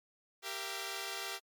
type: chord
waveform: 5% pulse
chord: E diminished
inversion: first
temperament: equal with one note detuned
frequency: 392 / 466.2 / 675.4 Hz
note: G4 / Bb4 / E5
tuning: 0 / 0 / +42 cents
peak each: -30 / -33 / -32 dBFS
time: 0.42-1.4 s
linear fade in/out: 50 ms
effects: MP3 96 kbps